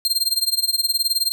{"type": "tone with tremolo", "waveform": "sawtooth", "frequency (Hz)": 4186, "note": "C8", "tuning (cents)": 0, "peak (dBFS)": -12, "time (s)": [0.05, 1.32], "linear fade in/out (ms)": 0, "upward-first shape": "sine", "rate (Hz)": 19, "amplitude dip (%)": 90, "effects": []}